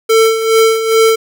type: tone with tremolo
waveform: square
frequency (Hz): 447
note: A4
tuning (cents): +27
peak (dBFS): -6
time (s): 0.09-1.16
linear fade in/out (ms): 10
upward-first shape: sine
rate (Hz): 2.4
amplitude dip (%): 65
effects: none